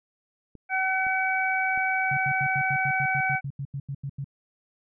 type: clicks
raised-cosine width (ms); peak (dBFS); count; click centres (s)
3; -32; 3; 0.553 / 1.067 / 1.776
type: harmonic tone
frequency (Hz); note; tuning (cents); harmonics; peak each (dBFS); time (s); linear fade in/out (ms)
758; F#5; +42; 1 / 2 / 3; -27 / -27 / -27; 0.69-3.41; 50
type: tone bursts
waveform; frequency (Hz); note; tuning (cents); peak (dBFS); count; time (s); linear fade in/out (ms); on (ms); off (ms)
sine; 138.59; C#3; 0; -29; 15; 2.11-4.244; 5; 62; 86
effects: none

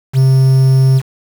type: tone with quantisation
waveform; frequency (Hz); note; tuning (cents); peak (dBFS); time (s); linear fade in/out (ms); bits
triangle; 132.4; C3; +21; -4; 0.13-1.02; 50; 5
effects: none

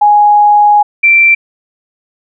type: tone pair in turn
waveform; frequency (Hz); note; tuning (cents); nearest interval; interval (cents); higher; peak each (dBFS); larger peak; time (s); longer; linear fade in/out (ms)
sine; 830.6 / 2349; G#5 / D7; 0 / 0; octave + tritone; 1800; second; -3; neither; 0.01-0.83 / 1.03-1.35; first; 10
effects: none

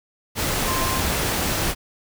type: tone in noise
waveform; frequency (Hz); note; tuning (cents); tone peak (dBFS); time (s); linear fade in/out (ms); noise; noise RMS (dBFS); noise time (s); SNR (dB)
sine; 1046.5; C6; 0; -26; 0.64-1.02; 50; pink; -23; 0.35-1.75; -6
effects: none

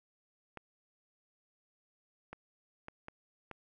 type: clicks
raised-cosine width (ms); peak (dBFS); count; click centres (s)
0.5; -29; 5; 0.573 / 2.33 / 2.884 / 3.084 / 3.513
effects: none

